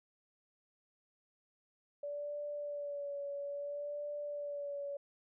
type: tone with vibrato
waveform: sine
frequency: 576 Hz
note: D5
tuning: 34 cents flat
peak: -38 dBFS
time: 2.03-4.97 s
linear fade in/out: 5 ms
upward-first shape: sine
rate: 0.6 Hz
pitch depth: 29 cents each way
effects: none